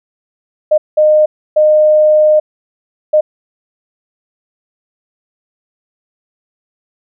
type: tone bursts at uneven times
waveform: sine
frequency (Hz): 612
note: D#5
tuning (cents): -29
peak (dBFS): -5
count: 4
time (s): 0.71-0.78 / 0.97-1.26 / 1.56-2.4 / 3.13-3.21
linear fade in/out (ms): 10
effects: none